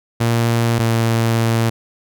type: tone pair in turn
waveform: sawtooth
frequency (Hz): 116.54 / 114.6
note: A#2 / A#2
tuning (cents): 0 / -29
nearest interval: unison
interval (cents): 29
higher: first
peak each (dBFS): -10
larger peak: neither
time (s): 0.2-0.79 / 0.79-1.7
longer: second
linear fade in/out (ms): 10
effects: none